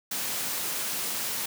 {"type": "high-pass noise", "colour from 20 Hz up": "white", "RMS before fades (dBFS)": -31, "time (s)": [0.11, 1.46], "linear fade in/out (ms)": 5, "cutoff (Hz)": 110, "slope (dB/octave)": 48, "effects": []}